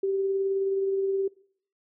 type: tone with tremolo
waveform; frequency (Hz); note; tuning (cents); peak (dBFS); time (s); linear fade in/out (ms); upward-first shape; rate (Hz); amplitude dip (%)
sine; 389.3; G4; -12; -22; 0.03-1.28; 5; triangle; 19; 30
effects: noise-tail reverb RT60 0.6 s tail -22 dB re dry